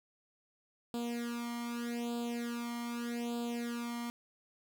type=tone with flanger; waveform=sawtooth; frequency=237.2 Hz; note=A#3; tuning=30 cents sharp; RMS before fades=-38 dBFS; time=0.94-4.1 s; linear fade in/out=0 ms; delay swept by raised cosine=0.25 to 0.95 ms; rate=0.82 Hz; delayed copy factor=+0.9; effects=none